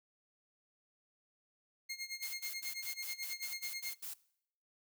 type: tone with tremolo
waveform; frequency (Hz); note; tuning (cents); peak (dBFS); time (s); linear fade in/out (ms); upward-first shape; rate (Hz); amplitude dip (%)
20% pulse; 2134; C7; +34; -33; 1.89-3.95; 10; sine; 9.2; 85
type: noise bursts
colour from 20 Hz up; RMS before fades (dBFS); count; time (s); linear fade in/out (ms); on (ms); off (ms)
blue; -44; 10; 2.22-4.14; 10; 120; 80
effects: noise-tail reverb RT60 0.7 s tail -21 dB re dry